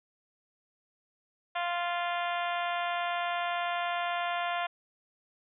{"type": "harmonic tone", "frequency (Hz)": 348.4, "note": "F4", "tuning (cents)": -4, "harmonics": [2, 3, 4, 5, 6, 7, 8, 9, 10], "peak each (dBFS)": [-32, -36, -38, -40, -42, -43, -44, -45, -46], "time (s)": [1.55, 4.67], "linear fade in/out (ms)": 10, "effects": []}